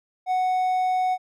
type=tone; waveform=triangle; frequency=740 Hz; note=F#5; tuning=in tune; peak=-18 dBFS; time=0.26-1.18 s; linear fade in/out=50 ms; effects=none